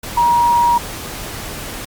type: tone in noise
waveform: sine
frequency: 950 Hz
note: A#5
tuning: 33 cents sharp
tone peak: -10 dBFS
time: 0.17-0.78 s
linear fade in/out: 5 ms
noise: pink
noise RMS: -28 dBFS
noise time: 0.03-1.85 s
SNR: +15 dB
effects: Opus 48 kbps